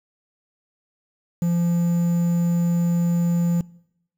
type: tone with quantisation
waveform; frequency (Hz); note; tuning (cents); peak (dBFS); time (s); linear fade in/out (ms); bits
triangle; 171.8; F3; -28; -16; 1.42-3.61; 2; 7
effects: noise-tail reverb RT60 0.8 s tail -23 dB re dry